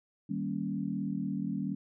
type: chord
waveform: sine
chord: Eb dominant seventh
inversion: none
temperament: equal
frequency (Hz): 155.56 / 196 / 233.1 / 277.2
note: Eb3 / G3 / Bb3 / Db4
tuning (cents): 0 / 0 / 0 / 0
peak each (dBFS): -39 / -34 / -38 / -37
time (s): 0.29-1.75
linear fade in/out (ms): 10
effects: none